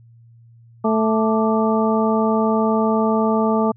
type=harmonic tone with a mistuned harmonic; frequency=220 Hz; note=A3; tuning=in tune; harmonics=1 / 2 / 3 / 4 / 5; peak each=-18 / -21 / -23 / -24 / -25 dBFS; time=0.84-3.72 s; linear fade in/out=10 ms; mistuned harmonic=5; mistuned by=+110 cents; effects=added 116 Hz sine -45 dBFS peak until 3.76 s